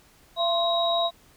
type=tone cluster; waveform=sine; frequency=680 / 1050 / 3817 Hz; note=F5 / C6 / A#7; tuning=-46 / +6 / +40 cents; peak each=-23 / -30 / -26 dBFS; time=0.36-1.11 s; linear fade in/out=50 ms; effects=pink hiss -57 dBFS RMS until 1.36 s